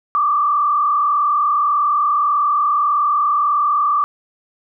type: tone with frequency modulation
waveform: sine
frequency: 1174.7 Hz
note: D6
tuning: in tune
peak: -13 dBFS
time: 0.15-4.04 s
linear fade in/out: 0 ms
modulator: 38.3 Hz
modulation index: 1.1
effects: none